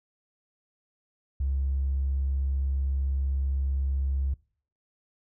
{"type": "tone with tanh clipping", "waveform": "triangle", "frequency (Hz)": 67.8, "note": "C#2", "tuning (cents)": -38, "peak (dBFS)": -24, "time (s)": [1.4, 4.34], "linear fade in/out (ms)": 5, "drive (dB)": 2, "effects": ["noise-tail reverb RT60 0.5 s tail -23 dB re dry"]}